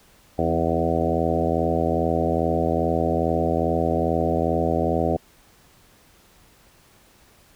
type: harmonic tone with a mistuned harmonic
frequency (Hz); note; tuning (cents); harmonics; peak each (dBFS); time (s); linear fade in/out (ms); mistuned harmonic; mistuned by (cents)
82.41; E2; 0; 1 / 2 / 3 / 4 / 5 / 6 / 7 / 8 / 9; -28 / -28 / -28 / -28 / -28 / -28 / -28 / -28 / -28; 0.38-5.17; 10; 3; +24
effects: pink hiss -55 dBFS RMS until 7.55 s